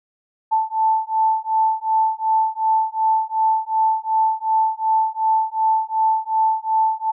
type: beating tone pair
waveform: sine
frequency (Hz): 880 / 882.7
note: A5 / A5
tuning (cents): 0 / +5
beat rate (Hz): 2.7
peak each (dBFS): -19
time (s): 0.51-7.12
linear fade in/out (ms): 20
effects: none